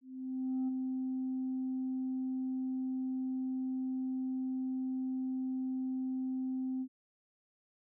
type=tone with ADSR envelope; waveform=sine; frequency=259.6 Hz; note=C4; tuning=13 cents flat; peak=-28 dBFS; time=0.01-6.88 s; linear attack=670 ms; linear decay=19 ms; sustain=-4 dB; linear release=66 ms; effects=tanh soft clip ceiling -29 dBFS